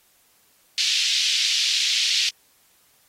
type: band-pass noise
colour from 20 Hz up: white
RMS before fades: -22 dBFS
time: 0.78-2.29 s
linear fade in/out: 0 ms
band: 2800 to 4900 Hz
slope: 24 dB/octave
effects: white hiss -60 dBFS RMS until 3.08 s + AAC 48 kbps